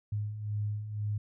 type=beating tone pair; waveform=sine; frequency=103.2 / 105.2 Hz; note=G#2 / G#2; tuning=-10 / +23 cents; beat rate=2 Hz; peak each=-39 / -32 dBFS; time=0.12-1.18 s; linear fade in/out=5 ms; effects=none